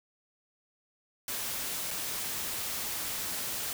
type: noise with dropouts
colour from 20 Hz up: white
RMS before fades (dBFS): -35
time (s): 1.28-3.73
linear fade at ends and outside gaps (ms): 1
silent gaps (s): 1.907-1.911
effects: none